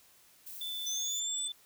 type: noise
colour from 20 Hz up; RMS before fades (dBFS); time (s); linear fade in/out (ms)
violet; -45; 0.46-1.2; 10
type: tone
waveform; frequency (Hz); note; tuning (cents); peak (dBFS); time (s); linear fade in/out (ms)
sine; 3520; A7; 0; -36; 0.61-1.52; 2
type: exponential sweep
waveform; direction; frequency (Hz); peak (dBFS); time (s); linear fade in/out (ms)
sine; up; 6000 to 8180; -34; 0.86-1.48; 10
effects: white hiss -62 dBFS RMS until 1.65 s